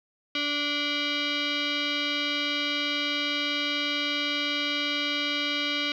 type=tone with frequency modulation; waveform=sine; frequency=290.5 Hz; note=D4; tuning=19 cents flat; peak=-25 dBFS; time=0.35-5.92 s; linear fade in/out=2 ms; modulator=875 Hz; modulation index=4.4; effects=10-bit